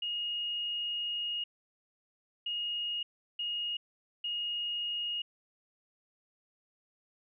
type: tone bursts at uneven times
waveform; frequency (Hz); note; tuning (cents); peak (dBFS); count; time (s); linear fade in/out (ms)
sine; 2866; F7; +44; -32; 4; 0.02-1.44 / 2.46-3.03 / 3.39-3.77 / 4.24-5.22; 5
effects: none